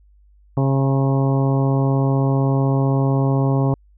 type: harmonic tone with a mistuned harmonic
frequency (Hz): 135.7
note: C#3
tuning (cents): -36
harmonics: 1 / 2 / 3 / 4 / 5 / 6 / 7 / 8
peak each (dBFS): -16 / -22 / -26 / -28 / -30 / -32 / -33 / -34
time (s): 0.57-3.74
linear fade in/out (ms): 2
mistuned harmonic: 6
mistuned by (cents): +33
effects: added 50 Hz sine -49 dBFS peak until 3.97 s